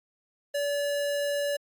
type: tone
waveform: square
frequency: 574 Hz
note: D5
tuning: 40 cents flat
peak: -27 dBFS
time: 0.54-1.57 s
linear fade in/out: 10 ms
effects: AAC 64 kbps